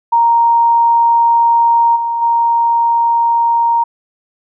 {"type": "tone with level steps", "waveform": "sine", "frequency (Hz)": 932.3, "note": "A#5", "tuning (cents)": 0, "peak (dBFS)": [-7, -14, -9], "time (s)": [0.12, 3.84], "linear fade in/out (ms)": 10, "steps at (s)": [1.95, 2.21], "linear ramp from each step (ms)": 20, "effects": []}